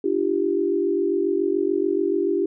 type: tone cluster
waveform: sine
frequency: 299 / 345.5 / 392.6 Hz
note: D4 / F4 / G4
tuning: +31 / -19 / +3 cents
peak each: -26 / -23 / -22 dBFS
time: 0.04-2.46 s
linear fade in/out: 5 ms
effects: none